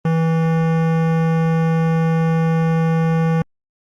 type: tone with hard clipping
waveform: sine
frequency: 163.1 Hz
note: E3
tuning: 18 cents flat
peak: -16 dBFS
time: 0.05-3.42 s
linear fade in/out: 2 ms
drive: 18 dB
effects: Opus 32 kbps